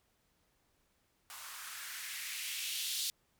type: noise with band-pass filter sweep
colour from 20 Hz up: violet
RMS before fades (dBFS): -41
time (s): 1.3-3.1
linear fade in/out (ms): 0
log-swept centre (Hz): 1000 to 3900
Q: 2.3
effects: pink hiss -75 dBFS RMS until 3.39 s